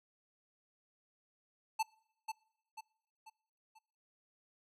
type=tone with echo; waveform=square; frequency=880 Hz; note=A5; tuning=in tune; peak=-31 dBFS; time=1.79-1.83 s; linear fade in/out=10 ms; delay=490 ms; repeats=4; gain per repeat=-7 dB; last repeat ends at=3.79 s; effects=noise-tail reverb RT60 0.8 s tail -26 dB re dry + low-pass 12000 Hz 12 dB/octave